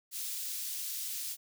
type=high-pass noise; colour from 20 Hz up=white; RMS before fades=-38 dBFS; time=0.11-1.37 s; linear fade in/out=50 ms; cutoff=3700 Hz; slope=12 dB/octave; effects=none